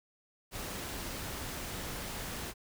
pink noise, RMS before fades -40 dBFS, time 0.51-2.54 s, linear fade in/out 50 ms, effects none

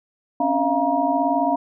sine tone cluster, 265.7 / 284.2 / 642 / 697 / 949 Hz, C4 / C#4 / E5 / F5 / A#5, +27 / +43 / -46 / -4 / +31 cents, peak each -27 / -24 / -27 / -21 / -23 dBFS, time 0.4-1.56 s, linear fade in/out 5 ms, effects none

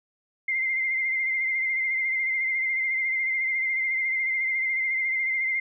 sine tone with vibrato, 2093 Hz, C7, in tune, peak -23 dBFS, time 0.48-5.6 s, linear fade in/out 5 ms, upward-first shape sine, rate 14 Hz, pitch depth 35 cents each way, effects none

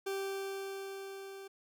40% pulse tone with level ramp, 390.3 Hz, G4, 8 cents flat, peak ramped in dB -33 to -45 dBFS, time 0.06-1.48 s, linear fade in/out 10 ms, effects none

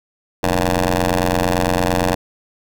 10% pulse ring-modulated tone, 88.8 Hz, F2, 29 cents sharp, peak -4 dBFS, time 0.43-2.15 s, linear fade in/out 5 ms, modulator 388 Hz, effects none

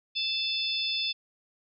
harmonic tone with a mistuned harmonic, 880 Hz, A5, in tune, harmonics 3 / 4 / 5 / 6, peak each -34 / -30 / -37 / -33 dBFS, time 0.15-1.13 s, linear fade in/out 20 ms, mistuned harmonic 6, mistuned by -64 cents, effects none

